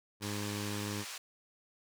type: tone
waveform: 15% pulse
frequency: 103 Hz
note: G#2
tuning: 14 cents flat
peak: -30 dBFS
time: 0.2-1.05 s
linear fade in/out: 50 ms
type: band-pass noise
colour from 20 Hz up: white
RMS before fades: -44 dBFS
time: 0.22-1.18 s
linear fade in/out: 5 ms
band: 860 to 6900 Hz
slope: 12 dB/octave
effects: none